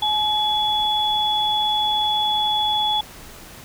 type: tone pair together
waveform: sine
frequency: 850 / 3400 Hz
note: G#5 / G#7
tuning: +40 / +40 cents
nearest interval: 2 octaves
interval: 2400 cents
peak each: -21 / -20 dBFS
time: 0.02-3.01 s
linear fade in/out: 5 ms
effects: pink hiss -41 dBFS RMS until 3.64 s